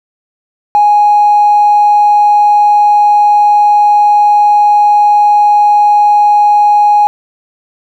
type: tone with tanh clipping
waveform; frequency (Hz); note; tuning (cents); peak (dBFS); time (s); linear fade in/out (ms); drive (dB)
triangle; 830.6; G#5; 0; -3; 0.75-7.07; 0; 1
effects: none